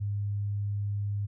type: tone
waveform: sine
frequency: 101.9 Hz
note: G#2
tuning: 32 cents flat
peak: -28 dBFS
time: 0-1.27 s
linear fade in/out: 20 ms
effects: none